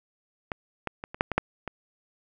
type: clicks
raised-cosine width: 0.5 ms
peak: -15 / -14 / -20 / -23 / -6 / -13 / -6 / -18 dBFS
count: 8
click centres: 0.518 / 0.873 / 1.039 / 1.145 / 1.209 / 1.317 / 1.38 / 1.677 s
effects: none